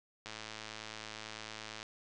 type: click train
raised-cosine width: 0.2 ms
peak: -26 dBFS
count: 172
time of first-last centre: 0.26-1.829 s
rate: 109 Hz
effects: resampled to 24000 Hz